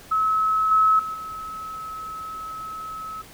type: tone with level steps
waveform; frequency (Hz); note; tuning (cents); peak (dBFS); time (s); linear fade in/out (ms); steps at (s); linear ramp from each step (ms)
sine; 1291; E6; -37; -18 / -14 / -27 / -31; 0.11-3.22; 10; 0.71 / 0.99 / 1.14; 5
effects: pink hiss -46 dBFS RMS until 3.33 s